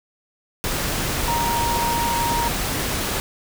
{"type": "tone in noise", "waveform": "sine", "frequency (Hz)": 938, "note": "A#5", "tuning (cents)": 11, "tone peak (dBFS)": -21, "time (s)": [1.28, 2.48], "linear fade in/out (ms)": 0, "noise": "pink", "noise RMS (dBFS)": -24, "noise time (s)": [0.64, 3.2], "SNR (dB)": 0, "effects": []}